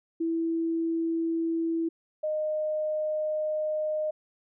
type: tone pair in turn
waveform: sine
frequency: 329.6 / 615.2 Hz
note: E4 / D#5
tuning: 0 / -20 cents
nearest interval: major seventh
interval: 1080 cents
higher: second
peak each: -25 / -26 dBFS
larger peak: first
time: 0.2-1.89 / 2.23-4.11 s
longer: second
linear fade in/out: 10 ms
effects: none